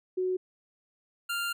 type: tone pair in turn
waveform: sine / 25% pulse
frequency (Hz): 369.4 / 1394.7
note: F#4 / F6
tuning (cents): -3 / -3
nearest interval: octave + major seventh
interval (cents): 2300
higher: second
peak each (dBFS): -26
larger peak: neither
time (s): 0.17-0.37 / 1.29-1.53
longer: second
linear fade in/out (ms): 10
effects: none